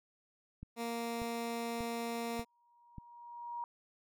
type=click train; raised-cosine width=5 ms; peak=-33 dBFS; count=5; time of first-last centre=0.63-2.983 s; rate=1.7 Hz
type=tone; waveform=15% pulse; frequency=233.1 Hz; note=A#3; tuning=in tune; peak=-30 dBFS; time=0.76-2.45 s; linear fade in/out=50 ms
type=tone with exponential growth; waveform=sine; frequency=950 Hz; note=A#5; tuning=33 cents sharp; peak=-36 dBFS; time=2.39-3.64 s; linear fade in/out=1 ms; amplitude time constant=270 ms
effects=none